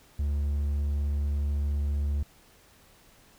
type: tone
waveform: triangle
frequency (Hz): 72.1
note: D2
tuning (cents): -31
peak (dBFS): -23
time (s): 0.19-2.23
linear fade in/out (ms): 5
effects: pink hiss -58 dBFS RMS until 3.38 s